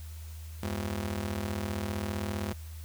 sawtooth ring-modulated tone, 148.8 Hz, D3, 23 cents sharp, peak -25 dBFS, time 0.63-2.53 s, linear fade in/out 0 ms, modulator 54.5 Hz, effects added 79 Hz sine -40 dBFS peak until 2.84 s + white hiss -54 dBFS RMS until 2.84 s

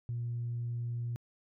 sine tone, 118.9 Hz, A#2, 35 cents sharp, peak -32 dBFS, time 0.09-1.16 s, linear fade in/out 0 ms, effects tanh soft clip ceiling -29 dBFS

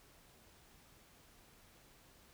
silence, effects pink hiss -64 dBFS RMS until 2.33 s

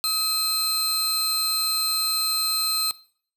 sawtooth tone pair together, 1273 / 4134 Hz, D#6 / C8, +39 / -22 cents, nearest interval octave + minor sixth, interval 2039 cents, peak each -28 / -19 dBFS, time 0.04-2.91 s, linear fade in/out 0 ms, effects noise-tail reverb RT60 0.5 s tail -20 dB re dry

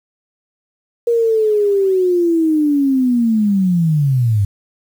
sine linear sweep, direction down, 474.2 to 96.9 Hz, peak -11 dBFS, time 1.07-4.45 s, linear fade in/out 5 ms, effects 7-bit

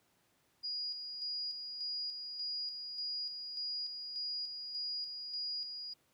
sine tone with tremolo, 4881 Hz, D#8, 34 cents flat, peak -36 dBFS, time 0.63-5.94 s, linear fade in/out 20 ms, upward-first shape square, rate 1.7 Hz, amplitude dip 45%, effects pink hiss -73 dBFS RMS until 6.13 s + high-pass 100 Hz 12 dB/octave

